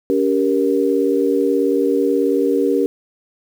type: chord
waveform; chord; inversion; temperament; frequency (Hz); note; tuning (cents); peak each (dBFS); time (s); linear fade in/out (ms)
sine; G diminished; second; just; 282.2 / 392 / 470.4; Db4 / G4 / Bb4; +31 / 0 / +16; -18; 0.1-2.86; 0
effects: 7-bit